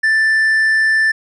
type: tone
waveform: triangle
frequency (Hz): 1767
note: A6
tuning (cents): +7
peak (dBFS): -9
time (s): 0.03-1.12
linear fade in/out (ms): 10
effects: resampled to 22050 Hz